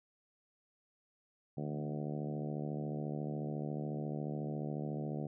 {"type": "harmonic tone with a mistuned harmonic", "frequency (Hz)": 74.1, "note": "D2", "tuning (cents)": 16, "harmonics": [2, 3, 4, 5, 6, 7, 8, 9, 10], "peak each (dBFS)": [-39, -43, -45, -47, -49, -50, -51, -52, -53], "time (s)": [1.57, 5.27], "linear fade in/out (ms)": 5, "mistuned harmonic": 2, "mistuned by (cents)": 22, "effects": []}